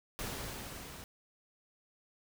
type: noise with level ramp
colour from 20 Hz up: pink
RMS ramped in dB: -39 to -49 dBFS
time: 0.19-1.04 s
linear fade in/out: 0 ms
effects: none